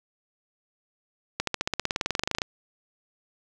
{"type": "accelerating click train", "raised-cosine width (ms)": 0.2, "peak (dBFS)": -8, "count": 21, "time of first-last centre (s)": [1.4, 2.418], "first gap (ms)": 73, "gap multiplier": 0.96, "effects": []}